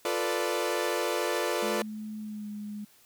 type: chord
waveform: sawtooth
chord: B half-diminished seventh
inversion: second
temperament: equal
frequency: 349.2 / 440 / 493.9 / 587.3 Hz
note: F4 / A4 / B4 / D5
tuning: 0 / 0 / 0 / 0 cents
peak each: -29 / -29 / -29 / -29 dBFS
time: 0.05-1.82 s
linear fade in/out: 2 ms
type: tone with pitch glide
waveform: sine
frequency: 214.3 to 208.4 Hz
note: A3 to G#3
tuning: -45 to +6 cents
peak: -35 dBFS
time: 1.62-2.85 s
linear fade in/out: 10 ms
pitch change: -49 cents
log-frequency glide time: 2.21-2.48 s
effects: white hiss -60 dBFS RMS until 3.05 s